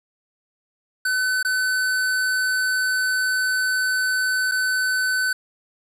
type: tone with dropouts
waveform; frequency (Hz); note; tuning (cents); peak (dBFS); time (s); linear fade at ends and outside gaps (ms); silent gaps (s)
square; 1513; F#6; +38; -20; 1.05-5.33; 5; 1.429-1.448 / 4.514-4.518
effects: resampled to 32000 Hz + 8-bit